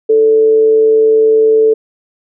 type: tone with amplitude modulation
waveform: sine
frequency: 440 Hz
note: A4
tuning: in tune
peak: -4 dBFS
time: 0.09-1.74 s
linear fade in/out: 10 ms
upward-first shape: sine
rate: 130 Hz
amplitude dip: 30%
effects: none